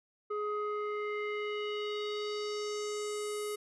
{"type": "tone with low-pass filter sweep", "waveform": "square", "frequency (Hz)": 418.7, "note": "G#4", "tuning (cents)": 14, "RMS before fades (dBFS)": -36, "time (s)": [0.3, 3.56], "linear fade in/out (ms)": 10, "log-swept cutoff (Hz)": [1100, 11000], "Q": 2.8, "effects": []}